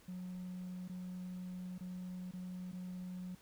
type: tone with dropouts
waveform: triangle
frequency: 182 Hz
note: F#3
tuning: 28 cents flat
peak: -39 dBFS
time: 0.08-3.35 s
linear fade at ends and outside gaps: 5 ms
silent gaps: 0.879-0.895 / 1.781-1.807 / 2.312-2.335 / 2.717-2.729 s
effects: tanh soft clip ceiling -38 dBFS + pink hiss -64 dBFS RMS until 3.41 s